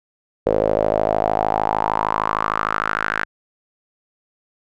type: tone with band-pass filter sweep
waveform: sawtooth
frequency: 53.2 Hz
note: G#1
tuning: 42 cents sharp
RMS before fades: -20 dBFS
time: 0.46-3.25 s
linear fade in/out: 5 ms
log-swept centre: 500 to 1600 Hz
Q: 5
effects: none